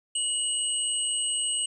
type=tone pair together; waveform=sine; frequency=2925 / 8273 Hz; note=F#7 / C9; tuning=-21 / -21 cents; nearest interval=octave + tritone; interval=1800 cents; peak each=-29 / -27 dBFS; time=0.15-1.66 s; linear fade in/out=5 ms; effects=none